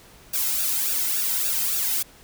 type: noise with flanger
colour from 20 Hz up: blue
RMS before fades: -24 dBFS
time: 0.33-2.03 s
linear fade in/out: 10 ms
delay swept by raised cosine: 0.95 to 1.79 ms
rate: 3.5 Hz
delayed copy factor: -1
effects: pink hiss -50 dBFS RMS until 2.23 s